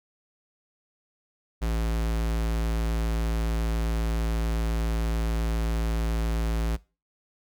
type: tone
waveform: square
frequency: 55.8 Hz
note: A1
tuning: 25 cents sharp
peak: -25 dBFS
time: 1.61-6.77 s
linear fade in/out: 20 ms
effects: noise-tail reverb RT60 0.3 s tail -20 dB re dry